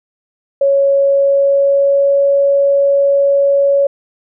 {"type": "tone with pitch glide", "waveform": "sine", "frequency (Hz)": [554.4, 559.2], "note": ["C#5", "C#5"], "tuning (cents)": [0, 15], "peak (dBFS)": -8, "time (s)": [0.61, 3.87], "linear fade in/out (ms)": 5, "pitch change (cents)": 15, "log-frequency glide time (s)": [0.94, 2.22], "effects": []}